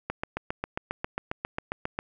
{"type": "click train", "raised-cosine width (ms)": 0.5, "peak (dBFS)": -14, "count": 15, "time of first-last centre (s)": [0.1, 1.989], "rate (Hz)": 7.41, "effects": []}